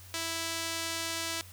sawtooth tone with band-pass filter, 329.6 Hz, E4, in tune, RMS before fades -35 dBFS, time 0.14-1.41 s, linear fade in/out 0 ms, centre 5800 Hz, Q 0.64, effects added 91 Hz sine -50 dBFS peak until 1.52 s + white hiss -53 dBFS RMS until 1.52 s

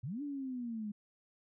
sine linear two-way sweep, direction up then down, 105.1 to 294.3 to 203.8 Hz, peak -37 dBFS, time 0.03-0.92 s, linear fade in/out 10 ms, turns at 0.22 s, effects none

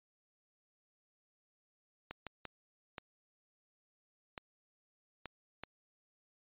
clicks, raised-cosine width 0.3 ms, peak -26 dBFS, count 7, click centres 2.11 / 2.267 / 2.453 / 2.982 / 4.378 / 5.257 / 5.636 s, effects resampled to 8000 Hz

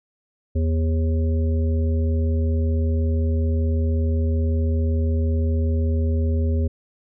harmonic tone with a mistuned harmonic, 81.1 Hz, E2, 28 cents flat, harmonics 1 / 3 / 5 / 7, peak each -18 / -28 / -32 / -35 dBFS, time 0.55-6.68 s, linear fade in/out 10 ms, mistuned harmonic 7, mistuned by -79 cents, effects none

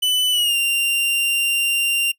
45% pulse tone with pitch glide, 2997 to 2780 Hz, F#7 to F7, +22 to -9 cents, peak -16 dBFS, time 0.02-2.12 s, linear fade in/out 10 ms, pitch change -131 cents, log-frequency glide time 0.31-0.56 s, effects noise-tail reverb RT60 0.1 s tail -24 dB re dry

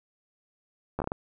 slowing click train, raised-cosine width 1 ms, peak -16 dBFS, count 6, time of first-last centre 0.99-1.119 s, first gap 12 ms, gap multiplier 1.39, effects none

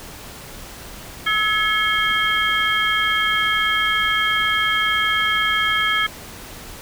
sine tone cluster, 1296 / 1690 / 2178 / 3204 Hz, E6 / G#6 / C#7 / G7, -30 / +30 / -31 / +37 cents, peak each -22 dBFS, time 1.26-6.07 s, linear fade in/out 10 ms, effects pink hiss -37 dBFS RMS until 6.81 s

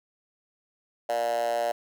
10% pulse tone with high-pass filter, 117.7 Hz, A#2, 17 cents sharp, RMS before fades -27 dBFS, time 1.09-1.72 s, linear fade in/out 5 ms, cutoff 640 Hz, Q 7.3, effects none

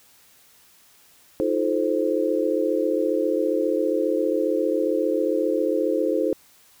sine chord, F dominant seventh, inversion third, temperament just, 314.3 / 349.2 / 436.5 / 523.8 Hz, Eb4 / F4 / A4 / C5, +18 / 0 / -14 / +2 cents, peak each -25 / -27 / -25 / -24 dBFS, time 1.4-6.33 s, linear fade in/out 0 ms, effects white hiss -55 dBFS RMS until 6.8 s

